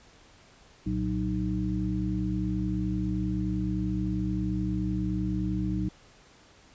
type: harmonic tone with a mistuned harmonic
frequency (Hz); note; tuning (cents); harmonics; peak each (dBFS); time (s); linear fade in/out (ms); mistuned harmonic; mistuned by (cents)
61.5; B1; -7; 1 / 2 / 3 / 5; -33 / -33 / -30 / -32; 0.86-5.89; 5; 2; -120
effects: pink hiss -56 dBFS RMS until 6.74 s + resampled to 16000 Hz